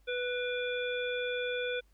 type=harmonic tone with a mistuned harmonic; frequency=493.9 Hz; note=B4; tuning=in tune; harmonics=1 / 3 / 5 / 7; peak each=-33 / -38 / -40 / -41 dBFS; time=0.07-1.81 s; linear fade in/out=20 ms; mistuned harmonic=5; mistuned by=-47 cents; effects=added 50 Hz sine -62 dBFS peak until 1.93 s + pink hiss -73 dBFS RMS until 1.93 s